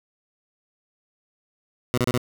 15% pulse tone bursts, 123.47 Hz, B2, in tune, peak -13 dBFS, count 4, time 1.94-2.177 s, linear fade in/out 0 ms, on 36 ms, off 31 ms, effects none

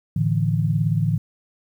sine chord, A suspended fourth, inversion none, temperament just, 110 / 146.67 / 165 Hz, A2 / D3 / E3, 0 / -2 / +2 cents, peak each -22 dBFS, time 0.16-1.18 s, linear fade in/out 5 ms, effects 9-bit

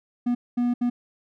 triangle tone bursts at uneven times, 242.7 Hz, B3, 30 cents flat, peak -18 dBFS, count 3, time 0.26-0.35 / 0.57-0.74 / 0.81-0.9 s, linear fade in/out 10 ms, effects none

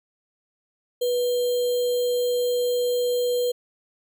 sine tone with sample-and-hold, 489.6 Hz, B4, 15 cents flat, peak -20 dBFS, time 1.01-3.52 s, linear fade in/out 10 ms, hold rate 3675 Hz, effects none

